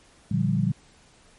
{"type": "chord", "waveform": "sine", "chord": "G minor seventh", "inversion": "first", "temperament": "equal", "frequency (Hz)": [116.54, 146.83, 174.61, 196], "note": ["Bb2", "D3", "F3", "G3"], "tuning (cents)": [0, 0, 0, 0], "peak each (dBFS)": -26, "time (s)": [0.31, 0.72], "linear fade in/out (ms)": 5, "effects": ["pink hiss -56 dBFS RMS until 1.38 s", "MP3 48 kbps"]}